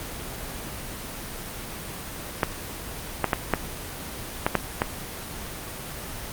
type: clicks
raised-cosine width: 0.5 ms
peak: -4 dBFS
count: 7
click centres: 2.432 / 3.243 / 3.332 / 3.537 / 4.465 / 4.553 / 4.819 s
effects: pink hiss -35 dBFS RMS until 6.32 s + Opus 24 kbps